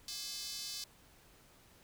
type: tone with high-pass filter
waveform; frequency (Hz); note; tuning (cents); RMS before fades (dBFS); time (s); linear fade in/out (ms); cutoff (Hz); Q
square; 235.1; A#3; +15; -43; 0.08-0.84; 2; 4600; 2.8
effects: pink hiss -63 dBFS RMS until 1.83 s